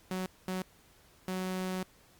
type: tone bursts at uneven times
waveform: sawtooth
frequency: 185.7 Hz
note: F#3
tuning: 7 cents sharp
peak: -29 dBFS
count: 3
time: 0.11-0.26 / 0.48-0.62 / 1.28-1.83 s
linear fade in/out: 2 ms
effects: pink hiss -62 dBFS RMS until 2.19 s + Opus 48 kbps